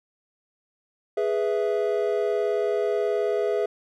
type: chord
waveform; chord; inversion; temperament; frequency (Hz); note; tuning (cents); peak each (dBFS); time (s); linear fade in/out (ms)
triangle; E major; first; equal; 415.3 / 493.9 / 659.3; G#4 / B4 / E5; 0 / 0 / 0; -22 / -26 / -26; 1.17-3.66; 5
effects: none